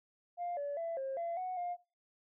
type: tone with pitch steps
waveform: sine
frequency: 701 / 573 / 668 / 536 / 680 / 738 / 707 Hz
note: F5 / D5 / E5 / C5 / F5 / F#5 / F5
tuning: +6 / -43 / +23 / +42 / -46 / -5 / +21 cents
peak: -34 dBFS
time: 0.37-1.77 s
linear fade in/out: 50 ms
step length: 200 ms
effects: noise-tail reverb RT60 0.3 s tail -19 dB re dry + tanh soft clip ceiling -32 dBFS